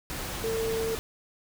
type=tone in noise; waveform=sine; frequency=450 Hz; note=A4; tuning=39 cents sharp; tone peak=-27 dBFS; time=0.44-0.95 s; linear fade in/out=0 ms; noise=pink; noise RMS=-35 dBFS; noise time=0.1-0.99 s; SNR=+5 dB; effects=none